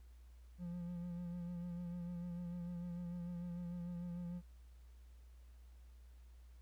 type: tone with vibrato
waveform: triangle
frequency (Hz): 174.61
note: F3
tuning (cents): 0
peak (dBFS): -40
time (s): 0.58-4.42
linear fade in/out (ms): 50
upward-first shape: sine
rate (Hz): 6.7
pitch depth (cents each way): 31
effects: added 60 Hz sine -56 dBFS peak until 6.61 s + pink hiss -75 dBFS RMS until 6.61 s